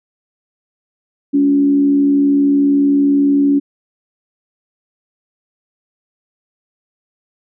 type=tone with frequency modulation; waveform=sine; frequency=282.4 Hz; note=C#4; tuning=32 cents sharp; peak=-9 dBFS; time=1.33-3.6 s; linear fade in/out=20 ms; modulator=73 Hz; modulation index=0.33; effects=none